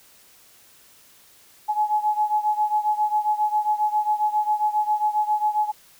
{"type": "beating tone pair", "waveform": "sine", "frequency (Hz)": [845, 852.4], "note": ["G#5", "G#5"], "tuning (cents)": [30, 45], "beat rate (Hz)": 7.4, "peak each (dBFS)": [-21, -24], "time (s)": [1.68, 5.72], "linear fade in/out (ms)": 20, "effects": ["white hiss -53 dBFS RMS until 5.99 s"]}